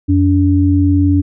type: tone pair together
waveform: sine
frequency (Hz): 89.25 / 286.4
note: F2 / D4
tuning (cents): +38 / -43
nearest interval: octave + minor sixth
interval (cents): 2019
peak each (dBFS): -11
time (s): 0.08-1.22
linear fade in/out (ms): 20
effects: none